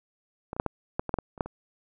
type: clicks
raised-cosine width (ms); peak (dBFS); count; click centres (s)
1; -20 / -24 / -8 / -13 / -12 / -18 / -10 / -15 / -30 / -11 / -25; 11; 0.531 / 0.565 / 0.599 / 0.663 / 0.995 / 1.093 / 1.141 / 1.187 / 1.378 / 1.408 / 1.46
effects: none